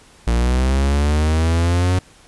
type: linear sweep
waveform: 45% pulse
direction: up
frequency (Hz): 57.1 to 92.5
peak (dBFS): -14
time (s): 0.27-1.99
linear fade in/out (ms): 5
effects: pink hiss -48 dBFS RMS until 2.27 s + resampled to 24000 Hz